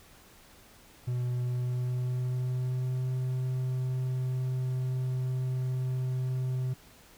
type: tone with pitch glide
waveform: triangle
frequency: 123.47 to 128.42 Hz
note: B2 to C3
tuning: 0 to -32 cents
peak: -26 dBFS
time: 1.07-6.74 s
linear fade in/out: 10 ms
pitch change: +68 cents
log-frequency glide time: 1.39-3.12 s
effects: pink hiss -56 dBFS RMS until 7.17 s